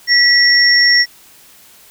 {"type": "tone pair together", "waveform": "sine", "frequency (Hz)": [1946, 5504], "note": ["B6", "F8"], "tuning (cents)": [-26, -26], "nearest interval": "octave + tritone", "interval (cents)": 1800, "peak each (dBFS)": -10, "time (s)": [0.07, 1.06], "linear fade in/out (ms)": 50, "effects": ["white hiss -44 dBFS RMS until 1.9 s"]}